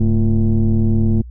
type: tone with frequency modulation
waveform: sine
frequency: 101.5 Hz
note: G#2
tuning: 39 cents flat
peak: -10 dBFS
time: 0-1.22 s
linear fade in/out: 10 ms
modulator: 120 Hz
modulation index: 1.3
effects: tanh soft clip ceiling -8 dBFS + added 60 Hz sine -31 dBFS peak until 1.3 s